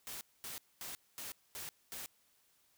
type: noise bursts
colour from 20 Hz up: white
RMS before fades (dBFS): -45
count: 6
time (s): 0.07-2.06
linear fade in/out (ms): 0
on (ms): 140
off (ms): 230
effects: white hiss -72 dBFS RMS until 2.77 s